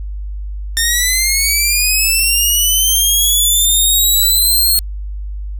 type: linear sweep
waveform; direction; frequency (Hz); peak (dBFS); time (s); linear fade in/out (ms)
10% pulse; up; 1811 to 4289; -3; 0.77-4.79; 0
effects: added 50 Hz sine -21 dBFS peak until 5.59 s